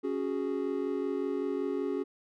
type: chord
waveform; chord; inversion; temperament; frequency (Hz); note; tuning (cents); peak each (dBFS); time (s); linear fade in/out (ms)
triangle; C# suspended fourth; none; equal; 277.2 / 370 / 415.3; C#4 / F#4 / G#4; 0 / 0 / 0; -32; 0.03-2.04; 20
effects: none